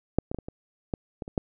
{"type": "clicks", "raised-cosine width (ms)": 2, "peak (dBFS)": [-7, -18, -18, -22, -23, -14, -20, -26, -11], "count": 9, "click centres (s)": [0.186, 0.315, 0.346, 0.387, 0.485, 0.938, 1.222, 1.279, 1.378], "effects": []}